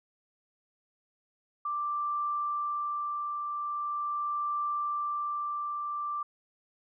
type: tone with tremolo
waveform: sine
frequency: 1177 Hz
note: D6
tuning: 3 cents sharp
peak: -28 dBFS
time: 1.65-6.23 s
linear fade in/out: 5 ms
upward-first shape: triangle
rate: 0.42 Hz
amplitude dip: 35%
effects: none